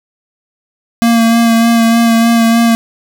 square tone with vibrato, 230.3 Hz, A#3, 21 cents flat, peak -7 dBFS, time 1.02-2.75 s, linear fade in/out 0 ms, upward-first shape sine, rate 3.3 Hz, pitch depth 20 cents each way, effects none

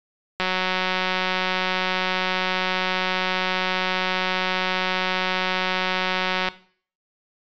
click train, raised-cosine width 0.3 ms, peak -7 dBFS, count 1127, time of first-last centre 0.4-6.486 s, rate 185 Hz, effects noise-tail reverb RT60 0.5 s tail -17 dB re dry + resampled to 16000 Hz

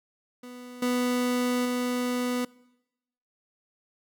30% pulse tone with level steps, 247.4 Hz, B3, 3 cents sharp, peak -38 / -21 / -23 dBFS, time 0.43-2.45 s, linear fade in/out 5 ms, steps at 0.82 / 1.65 s, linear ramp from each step 5 ms, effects noise-tail reverb RT60 0.9 s tail -23 dB re dry

